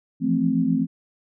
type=chord; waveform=sine; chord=F major seventh; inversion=third; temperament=equal with one note detuned; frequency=166.92 / 174.61 / 220 / 261.6 Hz; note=E3 / F3 / A3 / C4; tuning=+22 / 0 / 0 / 0 cents; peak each=-26 / -26 / -24 / -21 dBFS; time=0.2-0.87 s; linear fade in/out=50 ms; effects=none